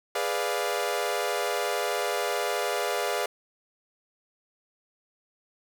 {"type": "chord", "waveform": "sawtooth", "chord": "G# diminished seventh", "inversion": "none", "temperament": "equal", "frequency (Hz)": [415.3, 493.9, 587.3, 698.5], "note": ["G#4", "B4", "D5", "F5"], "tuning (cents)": [0, 0, 0, 0], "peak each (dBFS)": -28, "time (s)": [0.15, 3.26], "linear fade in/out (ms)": 5, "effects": []}